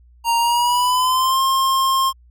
square tone with pitch glide, 932.3 to 1064.8 Hz, A#5 to C6, 0 to +30 cents, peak -15 dBFS, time 0.24-2.13 s, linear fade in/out 50 ms, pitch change +230 cents, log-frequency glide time 0.38-1.41 s, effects added 60 Hz sine -46 dBFS peak until 2.3 s + MP3 96 kbps

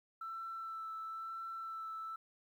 sine tone with vibrato, 1329 Hz, E6, 14 cents sharp, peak -40 dBFS, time 0.21-2.16 s, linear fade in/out 5 ms, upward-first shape sine, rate 1 Hz, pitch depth 15 cents each way, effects tanh soft clip ceiling -37 dBFS + 12-bit

